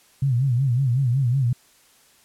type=tone with vibrato; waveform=sine; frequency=128.3 Hz; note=C3; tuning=34 cents flat; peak=-17 dBFS; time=0.22-1.53 s; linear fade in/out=5 ms; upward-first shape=sine; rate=5.4 Hz; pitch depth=150 cents each way; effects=white hiss -56 dBFS RMS until 2.24 s + low-pass 12000 Hz 12 dB/octave

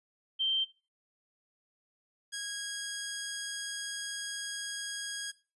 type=tone pair in turn; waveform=sine / 10% pulse; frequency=3136 / 1644.1 Hz; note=G7 / G#6; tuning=0 / -18 cents; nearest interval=major seventh; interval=1118 cents; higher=first; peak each=-27 dBFS; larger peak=neither; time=0.39-0.65 / 2.32-5.32 s; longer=second; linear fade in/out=20 ms; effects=noise-tail reverb RT60 0.3 s tail -17 dB re dry + resampled to 24000 Hz

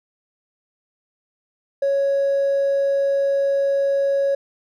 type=tone with hard clipping; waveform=triangle; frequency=554.4 Hz; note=C#5; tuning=in tune; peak=-16 dBFS; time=1.82-4.35 s; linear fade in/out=5 ms; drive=2 dB; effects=none

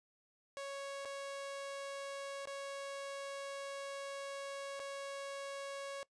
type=tone with dropouts; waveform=sawtooth; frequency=554.4 Hz; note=C#5; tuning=in tune; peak=-38 dBFS; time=0.57-6.03 s; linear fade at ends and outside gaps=0 ms; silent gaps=1.05-1.055 / 2.455-2.473 / 4.794-4.8 s; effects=noise-tail reverb RT60 0.1 s tail -21 dB re dry + resampled to 22050 Hz

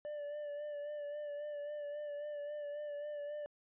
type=tone with vibrato; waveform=triangle; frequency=587.3 Hz; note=D5; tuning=in tune; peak=-38 dBFS; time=0.05-3.46 s; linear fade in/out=0 ms; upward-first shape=sine; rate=3.7 Hz; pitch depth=29 cents each way; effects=resampled to 8000 Hz

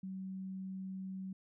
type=tone; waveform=sine; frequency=189.7 Hz; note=F#3; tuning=43 cents sharp; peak=-40 dBFS; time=0.03-1.33 s; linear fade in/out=5 ms; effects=none

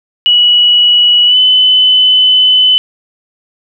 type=tone with pitch glide; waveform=sine; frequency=2930 to 3019 Hz; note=F#7 to F#7; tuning=-18 to +34 cents; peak=-4 dBFS; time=0.26-2.78 s; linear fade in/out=0 ms; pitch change=+52 cents; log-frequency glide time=1.26-1.38 s; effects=none

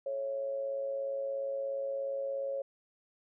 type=tone with amplitude modulation; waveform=sine; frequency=549 Hz; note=C#5; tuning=17 cents flat; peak=-30 dBFS; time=0.06-2.62 s; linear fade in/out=5 ms; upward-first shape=sine; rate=117 Hz; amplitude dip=50%; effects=none

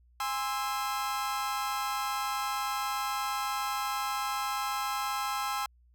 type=chord; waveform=40% pulse; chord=Ab augmented; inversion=none; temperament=equal with one note detuned; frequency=819.2 / 1046.5 / 1318.5 Hz; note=Ab5 / C6 / E6; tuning=-24 / 0 / 0 cents; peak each=-34 dBFS; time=0.2-5.66 s; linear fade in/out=2 ms; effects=added 60 Hz sine -59 dBFS peak until 5.94 s

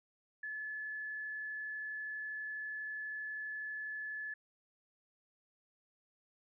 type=tone with frequency modulation; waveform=sine; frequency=1722 Hz; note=A6; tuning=38 cents flat; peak=-39 dBFS; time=0.43-4.34 s; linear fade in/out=5 ms; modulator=32.3 Hz; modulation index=0.37; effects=none

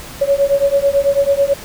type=beating tone pair; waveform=sine; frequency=554.4 / 563.5 Hz; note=C#5 / C#5; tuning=0 / +28 cents; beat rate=9.1 Hz; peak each=-14 dBFS; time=0.21-1.54 s; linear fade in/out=10 ms; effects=pink hiss -33 dBFS RMS until 1.64 s

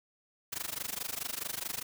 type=noise with amplitude modulation; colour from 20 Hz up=white; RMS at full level=-34 dBFS; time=0.52-1.83 s; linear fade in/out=10 ms; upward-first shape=sine; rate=24.7 Hz; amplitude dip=95%; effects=none

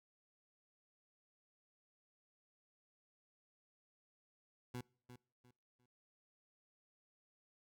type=tone with echo; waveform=20% pulse; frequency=123.47 Hz; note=B2; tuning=in tune; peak=-38 dBFS; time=4.74-4.81 s; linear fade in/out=5 ms; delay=350 ms; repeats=3; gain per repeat=-11 dB; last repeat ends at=5.86 s; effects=noise-tail reverb RT60 0.5 s tail -25 dB re dry

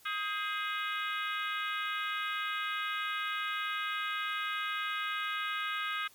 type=harmonic tone with a mistuned harmonic; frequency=418.3 Hz; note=G#4; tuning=12 cents sharp; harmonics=3 / 4 / 5 / 6 / 7 / 8 / 9; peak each=-36 / -38 / -40 / -42 / -43 / -44 / -45 dBFS; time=0.05-6.08 s; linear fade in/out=10 ms; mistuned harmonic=4; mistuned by=-74 cents; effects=white hiss -60 dBFS RMS until 6.14 s + MP3 96 kbps

